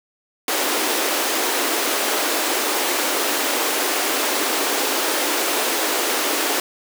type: high-pass noise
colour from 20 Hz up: pink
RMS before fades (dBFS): -21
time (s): 0.48-6.6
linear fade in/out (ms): 2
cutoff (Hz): 280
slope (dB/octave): 48
effects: none